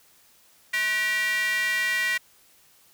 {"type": "tone with high-pass filter", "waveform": "square", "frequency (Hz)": 213.9, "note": "A3", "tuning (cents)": -49, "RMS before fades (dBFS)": -25, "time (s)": [0.73, 2.18], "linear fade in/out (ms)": 10, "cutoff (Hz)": 2000, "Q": 6.3, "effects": ["white hiss -58 dBFS RMS until 2.93 s"]}